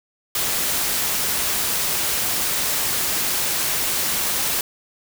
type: noise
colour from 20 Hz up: white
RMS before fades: -22 dBFS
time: 0.35-4.61 s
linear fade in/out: 2 ms
effects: none